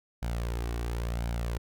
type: tone with flanger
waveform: sawtooth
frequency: 58.27 Hz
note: A#1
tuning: in tune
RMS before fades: -32 dBFS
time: 0.22-1.58 s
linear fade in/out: 10 ms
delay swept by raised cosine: 1.3 to 2.7 ms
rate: 0.95 Hz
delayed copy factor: +0.5
effects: none